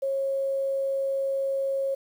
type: tone with quantisation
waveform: sine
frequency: 544 Hz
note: C#5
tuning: 33 cents flat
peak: -24 dBFS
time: 0.02-1.95 s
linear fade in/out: 10 ms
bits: 9
effects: none